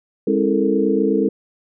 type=tone cluster; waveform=sine; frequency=204 / 269.4 / 328 / 428.9 / 457.2 Hz; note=G#3 / C#4 / E4 / A4 / A#4; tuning=-31 / -49 / -9 / -44 / -34 cents; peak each=-21 dBFS; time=0.27-1.29 s; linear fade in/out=5 ms; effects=none